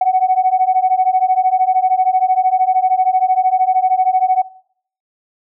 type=beating tone pair; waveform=sine; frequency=740 / 753 Hz; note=F#5 / F#5; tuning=0 / +30 cents; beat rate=13 Hz; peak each=-13 dBFS; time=0.01-4.42 s; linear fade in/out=5 ms; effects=noise-tail reverb RT60 0.6 s tail -20 dB re dry + tanh soft clip ceiling -4 dBFS